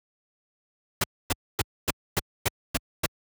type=noise bursts; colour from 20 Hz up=pink; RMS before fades=-23 dBFS; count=8; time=1.01-3.062 s; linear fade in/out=5 ms; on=29 ms; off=260 ms; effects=high-pass 60 Hz 12 dB/octave